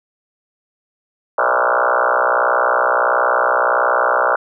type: tone with frequency modulation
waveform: sine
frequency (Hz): 994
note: B5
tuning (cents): +11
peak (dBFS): -12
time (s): 1.38-4.36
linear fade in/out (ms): 5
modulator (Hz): 61.5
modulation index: 7.9
effects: none